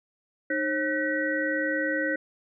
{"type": "tone cluster", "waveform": "sine", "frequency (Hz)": [306.9, 537, 1513, 1918], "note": ["D#4", "C5", "F#6", "A#6"], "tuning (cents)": [-24, 45, 38, 49], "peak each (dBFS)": -30, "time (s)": [0.5, 2.16], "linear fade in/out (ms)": 5, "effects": []}